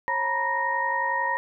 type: tone cluster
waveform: sine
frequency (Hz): 542 / 915 / 966 / 1860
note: C#5 / A#5 / B5 / A#6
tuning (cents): -39 / -32 / -39 / -4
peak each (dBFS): -34 / -31 / -26 / -27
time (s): 0.08-1.37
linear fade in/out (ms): 0
effects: none